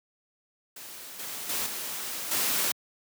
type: noise with level steps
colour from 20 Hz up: white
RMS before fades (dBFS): -43 / -37 / -30 / -35 / -27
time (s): 0.76-2.72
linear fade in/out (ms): 5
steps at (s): 1.19 / 1.49 / 1.66 / 2.31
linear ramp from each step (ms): 5
effects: high-pass 150 Hz 12 dB/octave